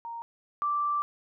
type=tone pair in turn; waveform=sine; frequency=930 / 1171.7 Hz; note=A#5 / D6; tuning=-4 / -4 cents; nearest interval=major third; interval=400 cents; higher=second; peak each=-35 / -25 dBFS; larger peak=second; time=0.05-0.22 / 0.62-1.02 s; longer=second; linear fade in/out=0 ms; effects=none